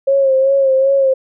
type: tone with vibrato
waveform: sine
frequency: 539 Hz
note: C#5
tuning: 49 cents flat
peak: -9 dBFS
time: 0.07-1.14 s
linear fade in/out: 10 ms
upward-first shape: sine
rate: 2.6 Hz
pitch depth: 41 cents each way
effects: none